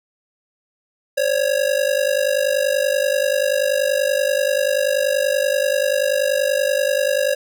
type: ring-modulated tone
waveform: square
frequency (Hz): 553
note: C#5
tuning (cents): -4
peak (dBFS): -14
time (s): 1.17-7.35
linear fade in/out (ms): 10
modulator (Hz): 25.2
effects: none